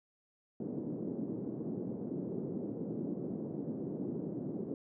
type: band-pass noise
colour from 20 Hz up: white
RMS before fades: -39 dBFS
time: 0.6-4.74 s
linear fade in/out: 2 ms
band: 150 to 370 Hz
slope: 24 dB/octave
effects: none